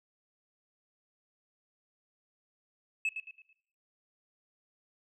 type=tone with echo; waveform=sine; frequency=2600 Hz; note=E7; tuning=24 cents flat; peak=-25 dBFS; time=3.05-3.09 s; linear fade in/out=2 ms; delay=110 ms; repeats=4; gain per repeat=-9 dB; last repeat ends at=3.53 s; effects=noise-tail reverb RT60 0.7 s tail -20 dB re dry + tanh soft clip ceiling -27 dBFS